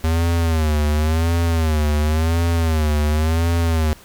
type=tone with vibrato; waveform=square; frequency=79.5 Hz; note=D#2; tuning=38 cents sharp; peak=-16 dBFS; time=0.04-3.93 s; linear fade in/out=0 ms; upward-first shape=sine; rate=0.93 Hz; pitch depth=110 cents each way; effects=pink hiss -45 dBFS RMS until 4.04 s